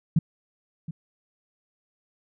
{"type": "tone with echo", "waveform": "sine", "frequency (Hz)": 161.7, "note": "E3", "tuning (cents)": -33, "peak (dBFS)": -15, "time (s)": [0.16, 0.19], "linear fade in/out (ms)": 5, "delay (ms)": 720, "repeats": 1, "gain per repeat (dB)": -15, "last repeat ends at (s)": 0.91, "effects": []}